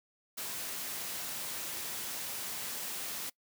white high-pass noise, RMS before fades -39 dBFS, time 0.37-3.3 s, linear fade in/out 10 ms, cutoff 110 Hz, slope 12 dB/octave, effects noise-tail reverb RT60 0.1 s tail -23 dB re dry

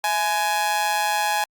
sawtooth tone with amplitude modulation, 837 Hz, G#5, 13 cents sharp, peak -13 dBFS, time 0.04-1.44 s, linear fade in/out 2 ms, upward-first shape sine, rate 179 Hz, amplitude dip 70%, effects Opus 48 kbps

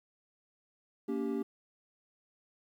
triangle chord, G diminished, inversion first, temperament equal with one note detuned, 233.1 / 284.2 / 392 Hz, Bb3 / Db4 / G4, 0 / +43 / 0 cents, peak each -34 dBFS, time 1.08-1.43 s, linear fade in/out 10 ms, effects 11-bit

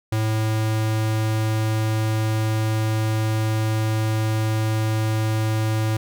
square tone, 109.5 Hz, A2, 8 cents flat, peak -20 dBFS, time 0.12-5.97 s, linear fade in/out 5 ms, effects none

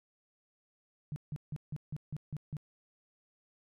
sine tone bursts, 149 Hz, D3, 25 cents sharp, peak -35 dBFS, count 8, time 1.12-2.568 s, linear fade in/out 0 ms, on 41 ms, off 160 ms, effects none

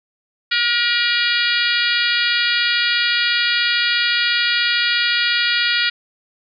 harmonic tone, 477 Hz, A#4, 40 cents sharp, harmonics 3 / 4 / 5 / 6 / 7 / 8 / 9 / 10, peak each -21 / -22 / -23 / -24 / -24 / -25 / -26 / -26 dBFS, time 0.51-5.9 s, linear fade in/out 10 ms, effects none

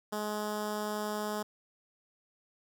10% pulse tone with notch filter, 210.7 Hz, G#3, 25 cents sharp, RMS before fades -35 dBFS, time 0.12-1.43 s, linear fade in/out 10 ms, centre 2600 Hz, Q 1.7, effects none

